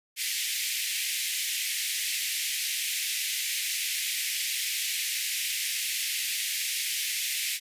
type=high-pass noise; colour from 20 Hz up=pink; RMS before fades=-30 dBFS; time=0.16-7.6 s; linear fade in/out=50 ms; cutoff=2000 Hz; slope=48 dB/octave; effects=resampled to 32000 Hz